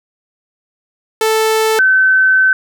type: tone pair in turn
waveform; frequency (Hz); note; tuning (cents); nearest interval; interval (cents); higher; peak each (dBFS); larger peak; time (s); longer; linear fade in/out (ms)
sawtooth / sine; 440 / 1529.5; A4 / G6; 0 / -43; octave + minor seventh; 2157; second; -7; neither; 1.21-1.79 / 1.79-2.53; second; 2
effects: none